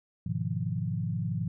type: chord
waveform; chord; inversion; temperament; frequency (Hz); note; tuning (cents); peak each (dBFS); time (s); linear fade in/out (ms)
sine; F half-diminished seventh; first; equal; 103.83 / 123.47 / 155.56 / 174.61; Ab2 / Cb3 / Eb3 / F3; 0 / 0 / 0 / 0; -34; 0.26-1.48; 5
effects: none